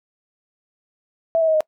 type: tone with pitch steps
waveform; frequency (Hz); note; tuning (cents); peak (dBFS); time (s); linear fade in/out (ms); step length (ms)
sine; 659.3 / 646.1 / 633.2 / 620.5; E5 / E5 / D#5 / D#5; 0 / -35 / +30 / -5; -14; 1.35-1.606; 0; 64
effects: noise-tail reverb RT60 0.1 s tail -25 dB re dry